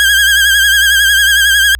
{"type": "tone with vibrato", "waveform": "30% pulse", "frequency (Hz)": 1613, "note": "G6", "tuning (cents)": 49, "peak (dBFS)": -4, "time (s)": [0, 1.75], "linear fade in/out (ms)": 0, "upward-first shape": "sine", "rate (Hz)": 11, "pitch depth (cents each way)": 58, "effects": ["added 60 Hz sine -26 dBFS peak until 1.79 s"]}